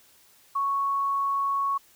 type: tone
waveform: sine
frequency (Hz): 1108.7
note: C#6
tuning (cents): 0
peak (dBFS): -23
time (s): 0.55-1.78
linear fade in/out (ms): 10
effects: white hiss -58 dBFS RMS until 1.95 s